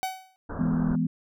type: tone with exponential decay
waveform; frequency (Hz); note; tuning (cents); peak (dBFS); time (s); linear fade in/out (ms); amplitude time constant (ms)
45% pulse; 754; F#5; +32; -24; 0.03-0.36; 0; 70
type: low-pass noise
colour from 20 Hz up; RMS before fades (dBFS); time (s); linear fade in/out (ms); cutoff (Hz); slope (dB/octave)
pink; -35; 0.49-0.96; 10; 1600; 96
type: chord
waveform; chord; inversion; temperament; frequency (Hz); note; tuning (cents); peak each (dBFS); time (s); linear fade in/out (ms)
sine; E major; none; equal; 164.81 / 207.7 / 246.9; E3 / G#3 / B3; 0 / 0 / 0; -26 / -29 / -26; 0.59-1.07; 5
effects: none